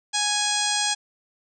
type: harmonic tone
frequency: 830.6 Hz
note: G#5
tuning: in tune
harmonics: 1 / 2 / 3 / 4 / 5 / 6 / 7 / 8 / 9 / 10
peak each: -29 / -31 / -33 / -28 / -31 / -30 / -32 / -31 / -33 / -31 dBFS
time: 0.13-0.95 s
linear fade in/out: 20 ms
effects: none